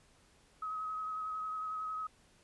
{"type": "tone with vibrato", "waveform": "sine", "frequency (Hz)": 1272, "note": "D#6", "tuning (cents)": 38, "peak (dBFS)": -36, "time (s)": [0.62, 2.07], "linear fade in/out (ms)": 5, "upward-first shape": "triangle", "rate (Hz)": 11, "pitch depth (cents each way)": 21, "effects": ["pink hiss -66 dBFS RMS until 2.43 s", "resampled to 24000 Hz"]}